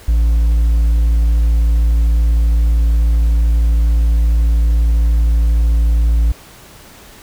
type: tone with hard clipping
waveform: triangle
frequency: 56.4 Hz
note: A1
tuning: 44 cents sharp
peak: -10 dBFS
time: 0.08-6.32 s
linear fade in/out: 5 ms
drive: 5 dB
effects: pink hiss -40 dBFS RMS until 7.22 s